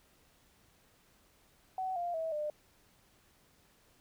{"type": "tone with pitch steps", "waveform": "sine", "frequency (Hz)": [752, 697.6, 647.1, 600.3], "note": ["F#5", "F5", "E5", "D5"], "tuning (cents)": [28, -2, -32, 38], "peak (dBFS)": -33, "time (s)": [1.78, 2.5], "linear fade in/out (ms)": 2, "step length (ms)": 180, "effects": ["pink hiss -67 dBFS RMS until 4 s"]}